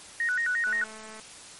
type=tone with vibrato; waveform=sine; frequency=1661.2 Hz; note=G#6; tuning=in tune; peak=-24 dBFS; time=0.2-0.84 s; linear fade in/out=2 ms; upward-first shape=square; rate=5.7 Hz; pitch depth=200 cents each way
type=click train; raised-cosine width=0.5 ms; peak=-31 dBFS; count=116; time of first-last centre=0.67-1.198 s; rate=218 Hz
effects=white hiss -46 dBFS RMS until 1.59 s + MP3 48 kbps